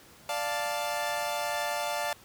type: chord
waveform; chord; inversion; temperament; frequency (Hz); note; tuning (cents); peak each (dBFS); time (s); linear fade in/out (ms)
sawtooth; D minor; none; equal; 587.3 / 698.5 / 880; D5 / F5 / A5; 0 / 0 / 0; -30; 0.29-2.13; 2
effects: pink hiss -54 dBFS RMS until 2.24 s + high-pass 80 Hz 12 dB/octave